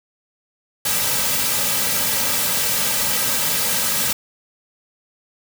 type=noise with comb filter; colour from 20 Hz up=white; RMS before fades=-20 dBFS; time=0.85-4.13 s; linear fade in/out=5 ms; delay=2.8 ms; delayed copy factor=-0.75; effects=none